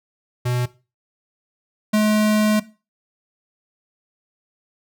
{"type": "tone pair in turn", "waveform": "square", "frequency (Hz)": [123.47, 213.1], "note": ["B2", "G#3"], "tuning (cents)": [0, 45], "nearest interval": "major sixth", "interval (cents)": 945, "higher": "second", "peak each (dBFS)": [-20, -15], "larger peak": "second", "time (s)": [[0.45, 0.66], [1.93, 2.6]], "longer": "second", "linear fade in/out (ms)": 10, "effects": ["noise-tail reverb RT60 0.3 s tail -17 dB re dry"]}